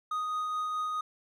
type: tone with tremolo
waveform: triangle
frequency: 1244.5 Hz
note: D#6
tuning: in tune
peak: -27 dBFS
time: 0.11-1.01 s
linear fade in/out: 5 ms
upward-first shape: triangle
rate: 4.7 Hz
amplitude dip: 25%
effects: none